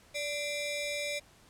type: ring-modulated tone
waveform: sawtooth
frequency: 1473 Hz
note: F#6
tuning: 8 cents flat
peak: -26 dBFS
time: 0.14-1.2 s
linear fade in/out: 20 ms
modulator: 891 Hz
effects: pink hiss -60 dBFS RMS until 1.49 s + low-pass 11000 Hz 12 dB/octave